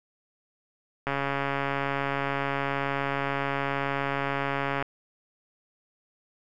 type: click train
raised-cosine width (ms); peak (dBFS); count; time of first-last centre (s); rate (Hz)
0.5; -13; 523; 1.07-4.825; 139
effects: none